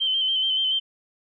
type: tone with vibrato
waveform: sine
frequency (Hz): 3100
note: G7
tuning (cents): -20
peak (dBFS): -20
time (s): 0-0.8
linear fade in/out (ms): 20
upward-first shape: square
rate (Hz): 7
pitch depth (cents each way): 28
effects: none